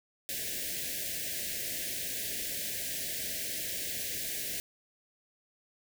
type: band-stop noise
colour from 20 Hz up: white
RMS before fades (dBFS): -36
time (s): 0.29-4.6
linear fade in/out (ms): 0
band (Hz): 690 to 1600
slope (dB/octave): 96
effects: none